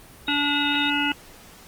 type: tone with vibrato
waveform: sine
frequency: 3729 Hz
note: A#7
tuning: in tune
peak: -27 dBFS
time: 0.27-0.9 s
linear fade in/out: 5 ms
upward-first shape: triangle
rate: 6.7 Hz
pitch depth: 28 cents each way
type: harmonic tone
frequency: 288.9 Hz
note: D4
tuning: 28 cents flat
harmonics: 1 / 3 / 5 / 7 / 9 / 10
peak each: -26 / -29 / -27 / -32 / -27 / -27 dBFS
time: 0.28-1.12 s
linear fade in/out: 2 ms
effects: pink hiss -47 dBFS RMS until 1.67 s + Opus 24 kbps